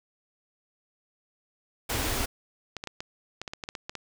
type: band-stop noise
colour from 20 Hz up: pink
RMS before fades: -29 dBFS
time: 1.89-2.26 s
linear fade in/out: 10 ms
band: 140 to 210 Hz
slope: 96 dB/octave
type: clicks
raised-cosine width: 0.2 ms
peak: -18 dBFS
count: 12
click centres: 2.767 / 2.839 / 2.873 / 3.005 / 3.416 / 3.478 / 3.535 / 3.638 / 3.689 / 3.752 / 3.895 / 3.953 s
effects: none